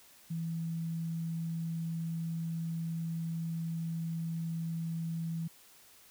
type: tone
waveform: sine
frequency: 164.81 Hz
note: E3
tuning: in tune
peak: -33 dBFS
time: 0.3-5.48 s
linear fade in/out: 10 ms
effects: white hiss -59 dBFS RMS until 6.1 s